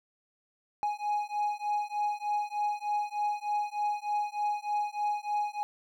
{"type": "beating tone pair", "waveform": "triangle", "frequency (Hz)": [830.6, 833.9], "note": ["G#5", "G#5"], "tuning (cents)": [0, 7], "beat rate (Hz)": 3.3, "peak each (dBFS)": -30, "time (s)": [0.83, 5.63], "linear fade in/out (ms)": 0, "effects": []}